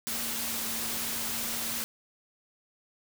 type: tone in noise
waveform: sine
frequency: 230 Hz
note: A#3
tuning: 23 cents flat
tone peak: -44 dBFS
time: 0.07-1.84 s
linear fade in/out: 0 ms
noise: white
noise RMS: -33 dBFS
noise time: 0.07-1.84 s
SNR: -14 dB
effects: none